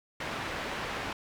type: low-pass noise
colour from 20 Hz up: white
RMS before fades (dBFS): -36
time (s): 0.2-1.13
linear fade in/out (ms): 5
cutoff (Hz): 2000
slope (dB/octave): 12
effects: none